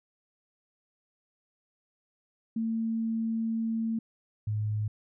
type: tone pair in turn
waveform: sine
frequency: 225.4 / 106.37 Hz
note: A3 / G#2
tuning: +42 / +42 cents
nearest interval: octave + minor second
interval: 1300 cents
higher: first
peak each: -27 dBFS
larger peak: neither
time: 2.56-3.99 / 4.47-4.88 s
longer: first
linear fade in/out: 5 ms
effects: none